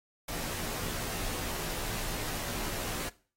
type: noise with comb filter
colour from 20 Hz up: pink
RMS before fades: -36 dBFS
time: 0.28-3.09 s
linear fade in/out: 5 ms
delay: 15 ms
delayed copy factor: -0.7
effects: noise-tail reverb RT60 0.4 s tail -19 dB re dry + AAC 48 kbps